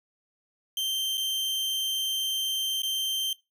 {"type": "tone with dropouts", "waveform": "40% pulse", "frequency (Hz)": 3136, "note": "G7", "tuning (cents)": 0, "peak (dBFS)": -26, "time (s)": [0.77, 3.33], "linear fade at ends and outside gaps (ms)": 2, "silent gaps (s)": [[1.173, 1.178], [2.82, 2.832]], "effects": ["noise-tail reverb RT60 0.2 s tail -18 dB re dry"]}